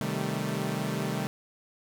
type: chord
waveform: sawtooth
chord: A half-diminished seventh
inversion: first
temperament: equal with one note detuned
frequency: 130.81 / 155.56 / 194.98 / 220 Hz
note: C3 / Eb3 / G3 / A3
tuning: 0 / 0 / -9 / 0 cents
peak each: -31 / -30 / -30 / -31 dBFS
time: 0.01-1.27 s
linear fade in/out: 0 ms
effects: none